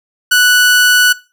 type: tone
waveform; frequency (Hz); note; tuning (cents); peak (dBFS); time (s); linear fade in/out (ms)
sawtooth; 1480; F#6; 0; -3; 0.31-1.13; 10
effects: noise-tail reverb RT60 0.3 s tail -19 dB re dry